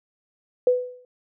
sine tone with exponential decay, 497.9 Hz, B4, 14 cents sharp, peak -12 dBFS, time 0.67-1.05 s, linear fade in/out 2 ms, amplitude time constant 82 ms, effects none

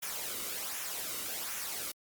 white noise with flanger, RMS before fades -38 dBFS, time 0.02-1.92 s, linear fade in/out 10 ms, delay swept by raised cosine 0.22 to 1.22 ms, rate 1.3 Hz, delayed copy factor -0.55, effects Opus 48 kbps

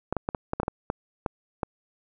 clicks, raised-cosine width 1 ms, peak -12 dBFS, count 11, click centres 0.126 / 0.167 / 0.289 / 0.348 / 0.534 / 0.6 / 0.632 / 0.681 / 0.901 / 1.262 / 1.632 s, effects none

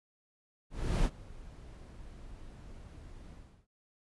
brown noise with ADSR envelope, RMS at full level -26 dBFS, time 0.7-3.67 s, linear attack 340 ms, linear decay 59 ms, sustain -23 dB, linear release 350 ms, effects resampled to 24000 Hz

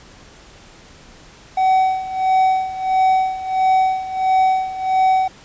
triangle tone with tremolo, 755 Hz, F#5, 35 cents sharp, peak -9 dBFS, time 1.57-5.28 s, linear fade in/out 5 ms, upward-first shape sine, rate 1.5 Hz, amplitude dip 80%, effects pink hiss -44 dBFS RMS until 5.44 s + resampled to 16000 Hz

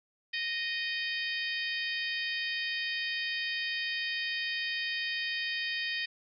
harmonic tone with a mistuned harmonic, 620 Hz, D#5, 6 cents flat, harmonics 3 / 4 / 5 / 6 / 7 / 8, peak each -35 / -37 / -39 / -41 / -42 / -43 dBFS, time 0.33-6.06 s, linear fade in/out 10 ms, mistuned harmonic 7, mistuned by +73 cents, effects none

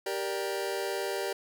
sawtooth chord, G minor, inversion none, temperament just, 392 / 470.4 / 588 Hz, G4 / Bb4 / D5, 0 / +16 / +2 cents, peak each -29 / -32 / -32 dBFS, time 0.06-1.33 s, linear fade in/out 5 ms, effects none

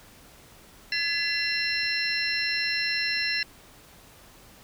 sine tone cluster, 1697 / 2013 / 2721 / 4119 / 5360 Hz, G#6 / B6 / F7 / C8 / E8, +37 / +33 / -46 / -28 / +28 cents, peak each -31 dBFS, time 0.92-3.43 s, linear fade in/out 2 ms, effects pink hiss -52 dBFS RMS until 4.63 s

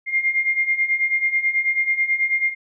sine beating tone pair, 2111 / 2120.2 Hz, C7 / C7, +15 / +22 cents, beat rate 9.2 Hz, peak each -23 / -19 dBFS, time 0.06-2.55 s, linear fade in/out 50 ms, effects none

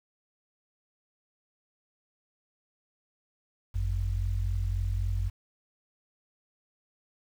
sine tone pair together, 49.27 / 93 Hz, G1 / F#2, +10 / +9 cents, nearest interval major seventh, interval 1099 cents, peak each -28 / -29 dBFS, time 3.74-5.3 s, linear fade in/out 20 ms, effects tanh soft clip ceiling -19 dBFS + 9-bit

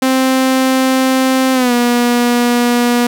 sawtooth tone with pitch glide, 261.6 to 241.3 Hz, C4 to B3, 0 to -40 cents, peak -6 dBFS, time 0.02-3.07 s, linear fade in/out 5 ms, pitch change -140 cents, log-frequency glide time 1.53-1.73 s, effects none

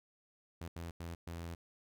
sawtooth tone bursts at uneven times, 84.4 Hz, E2, 41 cents sharp, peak -38 dBFS, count 4, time 0.61-0.68 / 0.76-0.91 / 1-1.15 / 1.27-1.55 s, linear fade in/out 5 ms, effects none

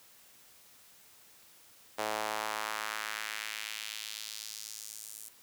sawtooth tone with high-pass filter sweep, 108 Hz, A2, 32 cents flat, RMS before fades -39 dBFS, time 1.98-5.29 s, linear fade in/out 10 ms, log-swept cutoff 610 to 9200 Hz, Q 1.4, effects white hiss -59 dBFS RMS until 5.42 s + high-pass 60 Hz 12 dB/octave

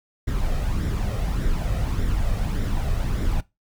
brown noise with flanger, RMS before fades -23 dBFS, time 0.27-3.41 s, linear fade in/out 10 ms, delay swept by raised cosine 0.54 to 1.64 ms, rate 1.7 Hz, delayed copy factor +0.5, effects noise-tail reverb RT60 0.2 s tail -19 dB re dry

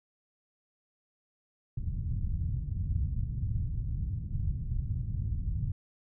white low-pass noise, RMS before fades -32 dBFS, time 1.77-5.72 s, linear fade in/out 5 ms, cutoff 120 Hz, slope 24 dB/octave, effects none

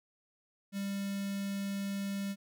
square tone with notch filter, 198 Hz, G3, 18 cents sharp, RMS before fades -36 dBFS, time 0.72-2.36 s, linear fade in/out 50 ms, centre 840 Hz, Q 0.67, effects none

